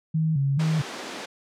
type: tone with vibrato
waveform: sine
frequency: 148.2 Hz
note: D3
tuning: 16 cents sharp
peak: -20 dBFS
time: 0.14-0.82 s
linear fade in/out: 10 ms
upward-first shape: square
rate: 2.3 Hz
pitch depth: 120 cents each way
type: high-pass noise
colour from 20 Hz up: pink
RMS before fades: -35 dBFS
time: 0.59-1.26 s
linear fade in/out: 10 ms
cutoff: 230 Hz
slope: 24 dB/octave
effects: low-pass 6000 Hz 12 dB/octave